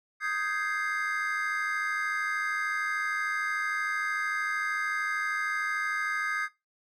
triangle chord, Ab major seventh, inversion second, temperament equal, 1244.5 / 1568 / 1661.2 / 2093 Hz, Eb6 / G6 / Ab6 / C7, 0 / 0 / 0 / 0 cents, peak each -32 dBFS, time 0.2-6.49 s, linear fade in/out 50 ms, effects noise-tail reverb RT60 0.2 s tail -17 dB re dry

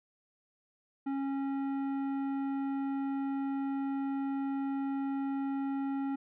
sine tone with tanh clipping, 274 Hz, C#4, 20 cents flat, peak -33 dBFS, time 1.06-6.16 s, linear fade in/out 10 ms, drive 12 dB, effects none

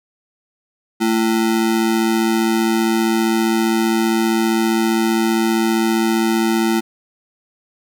square ring-modulated tone, 280 Hz, C#4, 18 cents sharp, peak -12 dBFS, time 1-6.81 s, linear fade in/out 20 ms, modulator 57.6 Hz, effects none

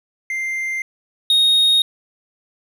triangle tone pair in turn, 2093 / 3729 Hz, C7 / A#7, 0 / 0 cents, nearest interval minor seventh, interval 1000 cents, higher second, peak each -19 / -10 dBFS, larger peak second, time 0.3-0.82 / 1.3-1.82 s, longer neither, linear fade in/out 2 ms, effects none

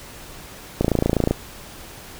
click train, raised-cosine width 2 ms, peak -4 dBFS, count 15, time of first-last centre 0.81-1.31 s, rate 28 Hz, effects pink hiss -40 dBFS RMS until 2.19 s

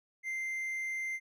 triangle tone, 2087 Hz, C7, 5 cents flat, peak -32 dBFS, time 0.23-1.2 s, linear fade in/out 50 ms, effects none

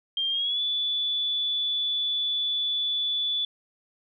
sine tone with pitch glide, 3191 to 3460 Hz, G7 to A7, +30 to -30 cents, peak -24 dBFS, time 0.17-3.45 s, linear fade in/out 2 ms, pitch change +140 cents, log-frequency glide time 0.3-0.61 s, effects none

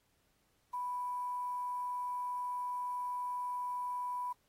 sine tone with quantisation, 987.8 Hz, B5, in tune, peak -35 dBFS, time 0.73-4.33 s, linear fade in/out 10 ms, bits 10, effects pink hiss -75 dBFS RMS until 4.48 s + AAC 48 kbps

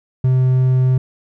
triangle tone, 128.8 Hz, C3, 27 cents flat, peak -9 dBFS, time 0.24-0.98 s, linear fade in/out 5 ms, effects none

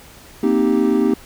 triangle chord, C minor seventh, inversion third, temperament equal, 233.1 / 261.6 / 311.1 / 392 Hz, Bb3 / C4 / Eb4 / G4, 0 / 0 / 0 / 0 cents, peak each -17 dBFS, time 0.43-1.14 s, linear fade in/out 5 ms, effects pink hiss -43 dBFS RMS until 1.25 s

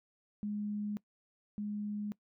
sine tone pair in turn, 207.9 / 207.9 Hz, G#3 / G#3, +2 / +2 cents, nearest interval unison, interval 0 cents, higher neither, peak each -34 / -35 dBFS, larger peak first, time 0.43-0.97 / 1.58-2.12 s, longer neither, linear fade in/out 0 ms, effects noise-tail reverb RT60 0.1 s tail -21 dB re dry

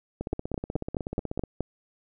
two click trains, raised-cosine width 2 ms, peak -14 / -18 dBFS, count 7 / 21, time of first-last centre 0.33-1.607 / 0.21-1.437 s, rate 4.7 / 16.3 Hz, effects none

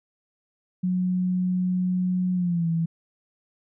sine tone with pitch glide, 182.4 to 165.34 Hz, F#3 to E3, -24 to +6 cents, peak -21 dBFS, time 0.83-2.86 s, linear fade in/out 10 ms, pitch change -170 cents, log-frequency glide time 2.34-2.68 s, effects none

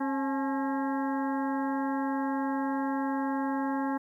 harmonic tone with a mistuned harmonic, 270.1 Hz, C#4, 45 cents flat, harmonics 1 / 2 / 3 / 4 / 5 / 6 / 7, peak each -29 / -39 / -34 / -39 / -46 / -42 / -48 dBFS, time 0-3.98 s, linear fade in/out 10 ms, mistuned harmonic 3, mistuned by +78 cents, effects 11-bit

